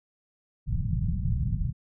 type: low-pass noise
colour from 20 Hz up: white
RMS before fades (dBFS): -27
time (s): 0.66-1.73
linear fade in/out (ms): 50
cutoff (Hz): 170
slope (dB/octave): 48
effects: none